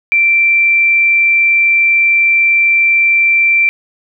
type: tone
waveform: sine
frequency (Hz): 2349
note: D7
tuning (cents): 0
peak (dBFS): -7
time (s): 0.12-3.69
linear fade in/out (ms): 0
effects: none